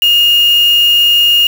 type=tone with quantisation; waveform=sine; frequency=2847 Hz; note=F7; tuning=33 cents sharp; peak=-6 dBFS; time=0.02-1.47 s; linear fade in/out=2 ms; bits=3; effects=none